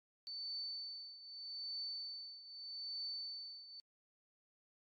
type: tone with tremolo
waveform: sine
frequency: 4522 Hz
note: C#8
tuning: 34 cents sharp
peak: -40 dBFS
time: 0.27-3.8 s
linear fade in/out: 0 ms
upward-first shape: triangle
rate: 0.81 Hz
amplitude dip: 80%
effects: AAC 64 kbps